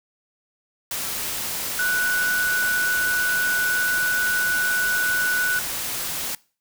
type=tone in noise; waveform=sine; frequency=1480 Hz; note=F#6; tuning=in tune; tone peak=-20 dBFS; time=1.79-5.59 s; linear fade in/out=2 ms; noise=white; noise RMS=-28 dBFS; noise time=0.91-6.35 s; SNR=+5 dB; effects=noise-tail reverb RT60 0.4 s tail -23 dB re dry